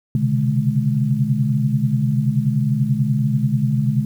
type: tone cluster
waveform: sine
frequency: 126.7 / 136.1 / 147.3 / 210.7 Hz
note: B2 / C#3 / D3 / G#3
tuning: +45 / -31 / +6 / +25 cents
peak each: -21 dBFS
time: 0.15-4.05 s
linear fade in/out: 2 ms
effects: 8-bit